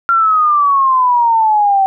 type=exponential sweep; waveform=sine; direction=down; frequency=1381 to 765 Hz; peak=-8 dBFS; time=0.09-1.86 s; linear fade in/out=0 ms; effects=none